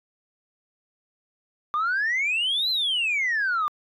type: exponential two-way sweep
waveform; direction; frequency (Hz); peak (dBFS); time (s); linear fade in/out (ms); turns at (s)
sine; up then down; 1174.7 to 4147 to 1174.7; -20; 1.74-3.68; 0; 2.7
effects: tanh soft clip ceiling -19 dBFS